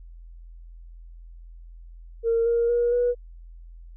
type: tone with pitch steps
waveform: sine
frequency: 460 / 468.6 / 477.3 / 486.2 Hz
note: A#4 / A#4 / A#4 / B4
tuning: -23 / +9 / +41 / -27 cents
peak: -18 dBFS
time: 2.23-3.15 s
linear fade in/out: 50 ms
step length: 230 ms
effects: tanh soft clip ceiling -14 dBFS + added 42 Hz sine -41 dBFS peak until 3.96 s